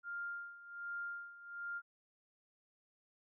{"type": "tone with tremolo", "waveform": "sine", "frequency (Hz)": 1400, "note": "F6", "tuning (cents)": 4, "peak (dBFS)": -39, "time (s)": [0.03, 1.82], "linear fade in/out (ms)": 50, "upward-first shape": "sine", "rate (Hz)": 1.3, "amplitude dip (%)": 80, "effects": []}